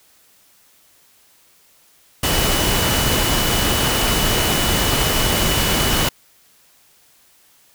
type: tone in noise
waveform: sine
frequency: 2960 Hz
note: F#7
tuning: in tune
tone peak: -25 dBFS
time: 2.23-6.09 s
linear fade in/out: 5 ms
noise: pink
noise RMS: -18 dBFS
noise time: 2.23-6.09 s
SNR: -10 dB
effects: white hiss -54 dBFS RMS until 7.74 s